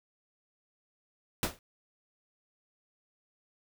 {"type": "noise with exponential decay", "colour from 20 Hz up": "pink", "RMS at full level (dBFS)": -26, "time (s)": [1.43, 1.59], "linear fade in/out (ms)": 1, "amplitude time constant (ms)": 34, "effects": []}